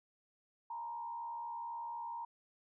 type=tone with frequency modulation; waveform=sine; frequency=935 Hz; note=A#5; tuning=5 cents sharp; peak=-40 dBFS; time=0.7-2.25 s; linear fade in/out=5 ms; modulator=72 Hz; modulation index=0.56; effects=none